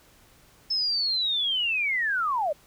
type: linear sweep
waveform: sine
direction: down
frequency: 5270 to 554.4 Hz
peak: -23 dBFS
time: 0.7-2.53 s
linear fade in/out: 10 ms
effects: pink hiss -57 dBFS RMS until 2.66 s